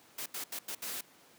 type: noise bursts at uneven times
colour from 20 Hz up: white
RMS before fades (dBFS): -39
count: 5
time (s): 0.18-0.26 / 0.34-0.44 / 0.52-0.59 / 0.68-0.75 / 0.82-1.01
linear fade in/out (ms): 5
effects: pink hiss -60 dBFS RMS until 1.38 s + high-pass 200 Hz 12 dB/octave